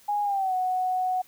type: tone with pitch glide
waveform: sine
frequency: 825 to 739.2 Hz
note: G#5 to F#5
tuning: -12 to -2 cents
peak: -23 dBFS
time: 0.08-1.22 s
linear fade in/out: 10 ms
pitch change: -190 cents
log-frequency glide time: 0.23-0.54 s
effects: white hiss -56 dBFS RMS until 1.27 s